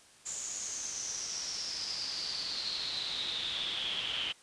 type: noise with band-pass filter sweep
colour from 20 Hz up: brown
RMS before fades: -37 dBFS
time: 0.25-4.33 s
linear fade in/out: 20 ms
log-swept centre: 7200 to 3000 Hz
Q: 9.7
effects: white hiss -59 dBFS RMS until 4.42 s + resampled to 22050 Hz